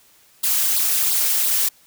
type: noise with flanger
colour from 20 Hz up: blue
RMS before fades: -19 dBFS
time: 0.43-1.69 s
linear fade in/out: 10 ms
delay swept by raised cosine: 0.21 to 5.21 ms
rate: 2.9 Hz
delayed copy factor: +0.8
effects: white hiss -54 dBFS RMS until 1.86 s